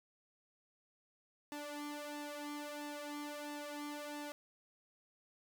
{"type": "tone with flanger", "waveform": "sawtooth", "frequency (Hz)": 293.7, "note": "D4", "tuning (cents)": 0, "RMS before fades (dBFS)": -45, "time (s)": [1.52, 4.32], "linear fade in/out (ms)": 0, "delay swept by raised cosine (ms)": [1.1, 2.5], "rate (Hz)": 1.5, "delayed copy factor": 0.8, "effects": ["12-bit"]}